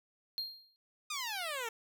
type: tone with exponential decay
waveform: triangle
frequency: 4216 Hz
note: C8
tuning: 12 cents sharp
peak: -31 dBFS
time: 0.38-0.76 s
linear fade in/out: 0 ms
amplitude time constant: 81 ms
type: exponential sweep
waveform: 10% pulse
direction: down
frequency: 1254 to 440 Hz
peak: -28 dBFS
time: 1.1-1.69 s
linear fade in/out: 5 ms
effects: none